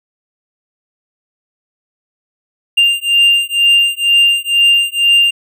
triangle beating tone pair, 2794 / 2796.1 Hz, F7 / F7, 0 / +1 cents, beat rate 2.1 Hz, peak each -10 dBFS, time 2.77-5.31 s, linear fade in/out 10 ms, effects none

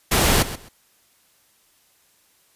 pink noise with echo, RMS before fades -17 dBFS, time 0.11-0.43 s, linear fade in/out 10 ms, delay 130 ms, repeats 2, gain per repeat -14 dB, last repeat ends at 0.69 s, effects white hiss -60 dBFS RMS until 2.55 s + resampled to 32000 Hz

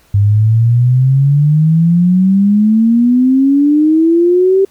sine exponential sweep, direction up, 99.3 to 392.1 Hz, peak -6 dBFS, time 0.14-4.65 s, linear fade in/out 5 ms, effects pink hiss -50 dBFS RMS until 4.7 s

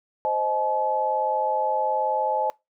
sine chord, A diminished, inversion first, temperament equal with one note detuned, 523.3 / 622.3 / 857.4 Hz, C5 / Eb5 / A5, 0 / 0 / -45 cents, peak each -28 / -28 / -23 dBFS, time 0.25-2.5 s, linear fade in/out 0 ms, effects noise-tail reverb RT60 0.2 s tail -23 dB re dry

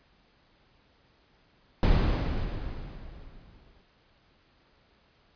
brown noise with exponential decay, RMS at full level -19 dBFS, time 1.83-3.81 s, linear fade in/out 1 ms, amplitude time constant 430 ms, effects pink hiss -64 dBFS RMS until 5.35 s + resampled to 11025 Hz

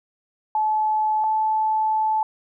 sine tone pair in turn, 862 / 870 Hz, A5 / A5, -36 / -20 cents, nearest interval unison, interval 16 cents, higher second, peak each -18 dBFS, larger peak neither, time 0.55-1.24 / 1.24-2.23 s, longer second, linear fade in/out 2 ms, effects none

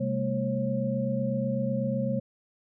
sine tone cluster, 130.6 / 200.5 / 228.5 / 541 Hz, C3 / G3 / A#3 / C#5, -3 / +39 / -34 / -42 cents, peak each -31 dBFS, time 0-2.2 s, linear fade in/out 10 ms, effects none

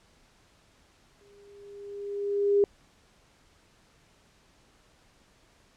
sine tone with exponential growth, 404.4 Hz, G#4, 46 cents flat, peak -17 dBFS, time 1.21-2.64 s, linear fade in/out 1 ms, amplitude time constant 310 ms, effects pink hiss -62 dBFS RMS until 5.76 s + low-pass 8000 Hz 12 dB/octave

